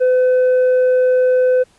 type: tone with tanh clipping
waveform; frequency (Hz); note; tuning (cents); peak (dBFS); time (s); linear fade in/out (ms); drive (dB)
sine; 507; B4; +45; -11; 0-1.64; 20; 3
effects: pink hiss -54 dBFS RMS until 1.78 s + resampled to 24000 Hz